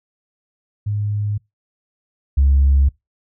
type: tone pair in turn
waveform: sine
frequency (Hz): 103.83 / 68.93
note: G#2 / C#2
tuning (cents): 0 / -9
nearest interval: perfect fifth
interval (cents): 709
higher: first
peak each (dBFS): -18 / -9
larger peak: second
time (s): 0.86-1.38 / 2.37-2.89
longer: neither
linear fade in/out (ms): 10
effects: noise-tail reverb RT60 0.2 s tail -25 dB re dry + tanh soft clip ceiling -7 dBFS